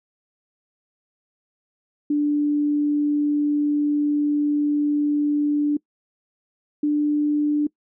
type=tone pair in turn; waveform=sine; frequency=293.7 / 296.1 Hz; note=D4 / D4; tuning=0 / +14 cents; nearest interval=unison; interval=14 cents; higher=second; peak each=-17 dBFS; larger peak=neither; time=2.1-5.77 / 6.83-7.67 s; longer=first; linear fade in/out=5 ms; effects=noise-tail reverb RT60 0.1 s tail -23 dB re dry